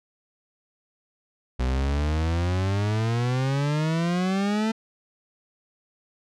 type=exponential sweep; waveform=40% pulse; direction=up; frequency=61.74 to 224.5 Hz; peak=-21 dBFS; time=1.59-4.72 s; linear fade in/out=10 ms; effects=low-pass 6000 Hz 12 dB/octave